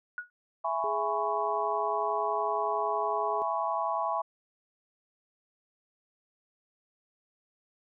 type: tone with exponential decay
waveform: sine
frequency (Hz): 1457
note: F#6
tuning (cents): -27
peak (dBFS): -29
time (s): 0.18-0.3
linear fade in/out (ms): 1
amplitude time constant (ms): 26
type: chord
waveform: sine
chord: C# minor seventh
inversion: first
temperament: just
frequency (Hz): 665.2 / 831.5 / 997.9 / 1108.7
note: E5 / G#5 / B5 / C#6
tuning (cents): +16 / +2 / +18 / 0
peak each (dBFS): -33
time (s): 0.64-4.22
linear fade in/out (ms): 10
type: tone with pitch glide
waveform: sine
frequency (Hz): 418.1 to 420.5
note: G#4 to G#4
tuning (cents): +12 to +22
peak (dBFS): -34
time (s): 0.84-3.42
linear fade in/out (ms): 0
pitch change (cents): +10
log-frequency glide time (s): 0.98-2.32
effects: none